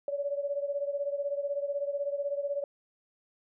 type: beating tone pair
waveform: sine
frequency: 564 / 580 Hz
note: C#5 / D5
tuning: +30 / -22 cents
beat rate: 16 Hz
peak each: -31 / -35 dBFS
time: 0.08-2.64 s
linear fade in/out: 2 ms
effects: none